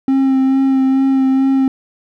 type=tone with vibrato; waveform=triangle; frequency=266.6 Hz; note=C4; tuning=33 cents sharp; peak=-8 dBFS; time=0.08-1.68 s; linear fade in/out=2 ms; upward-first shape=sine; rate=2.3 Hz; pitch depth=17 cents each way; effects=none

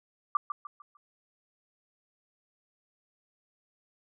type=tone with echo; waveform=sine; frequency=1174.7 Hz; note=D6; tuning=in tune; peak=-21 dBFS; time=0.35-0.37 s; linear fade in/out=2 ms; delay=150 ms; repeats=4; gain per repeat=-9 dB; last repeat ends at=0.97 s; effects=none

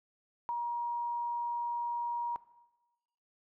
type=tone; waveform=sine; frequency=950 Hz; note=A#5; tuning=33 cents sharp; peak=-31 dBFS; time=0.49-2.36 s; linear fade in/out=0 ms; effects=noise-tail reverb RT60 1.0 s tail -17 dB re dry

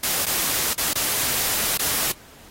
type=noise with dropouts; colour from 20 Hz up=white; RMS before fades=-23 dBFS; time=0.03-2.12 s; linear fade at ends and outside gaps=5 ms; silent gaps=0.254-0.264 / 0.735-0.778 / 0.933-0.954 / 1.776-1.791 s; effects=pink hiss -48 dBFS RMS until 2.5 s + AAC 48 kbps

